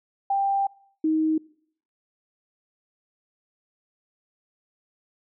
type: tone pair in turn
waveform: sine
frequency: 790 / 314.7 Hz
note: G5 / D#4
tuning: +13 / +20 cents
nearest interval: octave + major third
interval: 1593 cents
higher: first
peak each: -20 / -19 dBFS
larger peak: second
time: 0.3-0.67 / 1.04-1.38 s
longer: first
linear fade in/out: 5 ms
effects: noise-tail reverb RT60 0.6 s tail -23 dB re dry